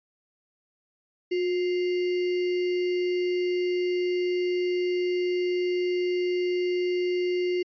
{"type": "tone with sample-and-hold", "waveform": "sine", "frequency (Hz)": 359.6, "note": "F#4", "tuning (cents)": -49, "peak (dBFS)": -23, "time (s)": [1.31, 7.63], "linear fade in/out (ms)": 10, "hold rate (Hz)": 2450, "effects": ["resampled to 11025 Hz"]}